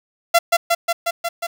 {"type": "tone with echo", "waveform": "sawtooth", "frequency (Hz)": 681, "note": "F5", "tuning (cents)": -44, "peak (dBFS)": -6, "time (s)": [0.34, 0.39], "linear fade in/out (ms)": 10, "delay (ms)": 180, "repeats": 6, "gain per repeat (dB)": -2, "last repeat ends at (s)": 1.47, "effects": ["7-bit"]}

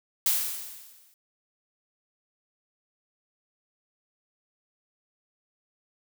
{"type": "noise with exponential decay", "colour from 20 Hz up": "blue", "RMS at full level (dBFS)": -22, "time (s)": [0.26, 1.14], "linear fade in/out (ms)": 1, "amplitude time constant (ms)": 190, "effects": []}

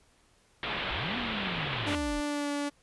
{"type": "low-pass noise", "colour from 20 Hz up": "white", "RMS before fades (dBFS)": -34, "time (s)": [0.63, 1.95], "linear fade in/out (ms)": 0, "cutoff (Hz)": 3600, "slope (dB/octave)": 48}
{"type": "linear two-way sweep", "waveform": "triangle", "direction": "up then down", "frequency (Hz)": [30.87, 250.3, 30.87], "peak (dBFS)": -34, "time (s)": [0.9, 2.21], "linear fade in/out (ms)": 10, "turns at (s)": 1.17}
{"type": "tone with pitch glide", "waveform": "sawtooth", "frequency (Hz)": [293.7, 288.2], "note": ["D4", "D4"], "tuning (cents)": [0, -33], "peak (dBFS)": -26, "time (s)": [1.86, 2.7], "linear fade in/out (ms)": 20, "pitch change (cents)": -33, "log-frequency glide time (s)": [2.24, 2.5]}
{"effects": ["pink hiss -65 dBFS RMS until 2.82 s", "resampled to 24000 Hz"]}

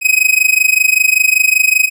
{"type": "tone with amplitude modulation", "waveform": "45% pulse", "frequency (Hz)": 2525, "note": "D#7", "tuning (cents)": 25, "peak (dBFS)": -5, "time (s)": [0.01, 1.9], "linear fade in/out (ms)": 50, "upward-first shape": "sine", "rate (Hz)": 25.2, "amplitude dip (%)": 90, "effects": []}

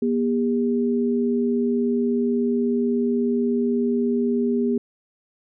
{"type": "tone pair together", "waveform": "sine", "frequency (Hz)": [240, 403.6], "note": ["B3", "G#4"], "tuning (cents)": [-49, -49], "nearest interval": "major sixth", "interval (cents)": 900, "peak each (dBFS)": [-20, -23], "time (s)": [0.02, 4.78], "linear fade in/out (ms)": 5, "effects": []}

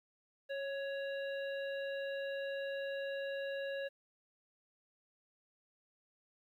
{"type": "harmonic tone with a mistuned harmonic", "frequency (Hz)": 557, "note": "C#5", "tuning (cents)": 8, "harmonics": [1, 3, 5, 7], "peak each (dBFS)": [-38, -45, -51, -54], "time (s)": [0.49, 3.89], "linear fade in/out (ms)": 20, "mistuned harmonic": 1, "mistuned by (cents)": -19, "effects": ["12-bit"]}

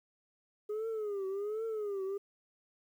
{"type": "tone with vibrato", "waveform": "sine", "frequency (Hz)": 415.3, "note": "G#4", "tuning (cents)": 0, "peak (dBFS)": -31, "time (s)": [0.69, 2.18], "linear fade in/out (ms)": 10, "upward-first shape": "triangle", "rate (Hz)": 1.3, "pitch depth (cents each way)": 160, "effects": ["tanh soft clip ceiling -33 dBFS", "11-bit"]}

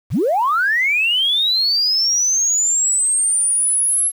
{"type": "linear sweep", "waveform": "sine", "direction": "up", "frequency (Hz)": [55, 11180], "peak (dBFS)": -13, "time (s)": [0.1, 4.12], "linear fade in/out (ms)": 50, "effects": ["tanh soft clip ceiling -9 dBFS", "7-bit"]}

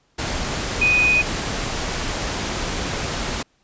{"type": "tone in noise", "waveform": "sine", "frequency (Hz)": 2489, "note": "D#7", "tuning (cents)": 0, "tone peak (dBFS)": -14, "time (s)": [0.81, 1.22], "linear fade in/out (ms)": 10, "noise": "pink", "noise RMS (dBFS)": -25, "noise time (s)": [0.18, 3.43], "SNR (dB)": 8, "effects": ["pink hiss -63 dBFS RMS until 3.63 s", "resampled to 16000 Hz"]}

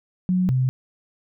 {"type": "tone pair in turn", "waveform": "sine", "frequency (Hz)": [183.1, 129.06], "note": ["F#3", "C3"], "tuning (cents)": [-18, -23], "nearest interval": "tritone", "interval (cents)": 605, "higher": "first", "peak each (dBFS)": -17, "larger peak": "neither", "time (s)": [[0.29, 0.49], [0.49, 0.69]], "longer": "neither", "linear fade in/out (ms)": 0, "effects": []}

